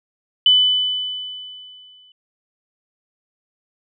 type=tone with exponential decay; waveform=sine; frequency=3000 Hz; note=F#7; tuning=23 cents sharp; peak=-8 dBFS; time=0.46-2.12 s; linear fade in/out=2 ms; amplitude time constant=360 ms; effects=none